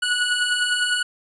25% pulse beating tone pair, 1460 / 1469.9 Hz, F#6 / F#6, -24 / -12 cents, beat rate 9.9 Hz, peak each -22 / -17 dBFS, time 0.02-1.03 s, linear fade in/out 10 ms, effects resampled to 24000 Hz

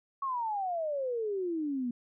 sine exponential sweep, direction down, 1118 to 235.6 Hz, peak -30 dBFS, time 0.22-1.91 s, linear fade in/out 5 ms, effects none

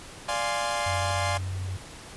sawtooth chord, D half-diminished seventh, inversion none, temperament equal, 587.3 / 698.5 / 830.6 / 1046.5 Hz, D5 / F5 / Ab5 / C6, 0 / 0 / 0 / 0 cents, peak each -28 dBFS, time 0.28-1.38 s, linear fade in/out 10 ms
sine tone with pitch glide, 92.5 to 93.36 Hz, F#2 to F#2, 0 to +16 cents, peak -29 dBFS, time 0.86-1.77 s, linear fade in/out 5 ms, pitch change +16 cents, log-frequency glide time 0.97-1.07 s
effects pink hiss -44 dBFS RMS until 2.16 s + resampled to 24000 Hz

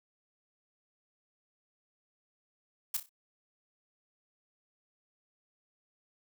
blue noise with echo, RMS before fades -31 dBFS, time 2.94-2.97 s, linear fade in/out 5 ms, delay 31 ms, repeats 4, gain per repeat -9 dB, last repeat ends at 3.094 s, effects none

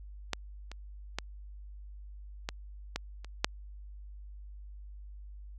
clicks, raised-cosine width 0.2 ms, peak -13 / -26 / -15 / -16 / -15 / -29 / -7 dBFS, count 7, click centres 0.333 / 0.716 / 1.186 / 2.489 / 2.96 / 3.246 / 3.445 s, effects added 50 Hz sine -44 dBFS peak until 5.58 s

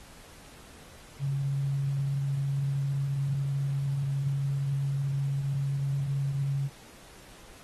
sine tone, 138.59 Hz, C#3, in tune, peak -26 dBFS, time 1.19-6.7 s, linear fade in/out 50 ms, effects pink hiss -52 dBFS RMS until 7.63 s + AAC 32 kbps

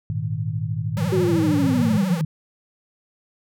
sine chord, Ab suspended second, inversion none, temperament just, 103.83 / 116.8 / 155.74 Hz, Ab2 / Bb2 / Eb3, 0 / +4 / +2 cents, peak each -27 dBFS, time 0.1-1.98 s, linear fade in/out 0 ms
square tone with vibrato, 174.61 Hz, F3, in tune, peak -24 dBFS, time 0.97-2.21 s, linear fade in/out 0 ms, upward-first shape triangle, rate 13 Hz, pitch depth 240 cents each way
sine linear sweep, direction down, 380 to 150.5 Hz, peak -18 dBFS, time 1.12-2.25 s, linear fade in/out 5 ms
effects none

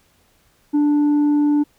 sine tone with tanh clipping, 293.7 Hz, D4, in tune, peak -14 dBFS, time 0.73-1.64 s, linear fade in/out 20 ms, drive 3 dB, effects pink hiss -59 dBFS RMS until 1.78 s

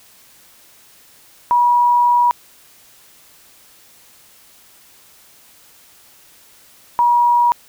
sine tone pair in turn, 966 / 958.8 Hz, B5 / A#5, -39 / +48 cents, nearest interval unison, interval 13 cents, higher first, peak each -10 / -10 dBFS, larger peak neither, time 1.51-2.31 / 6.99-7.52 s, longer first, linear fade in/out 0 ms, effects white hiss -48 dBFS RMS until 7.68 s

